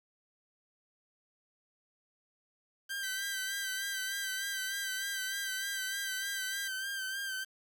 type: tone with vibrato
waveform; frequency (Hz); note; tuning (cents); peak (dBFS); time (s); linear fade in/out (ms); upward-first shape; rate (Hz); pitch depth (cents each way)
sawtooth; 1568; G6; 0; -32; 2.89-7.45; 20; sine; 3.3; 44
type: tone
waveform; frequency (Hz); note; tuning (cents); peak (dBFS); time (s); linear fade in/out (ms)
10% pulse; 1975.5; B6; 0; -31; 3.03-6.68; 5
effects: 9-bit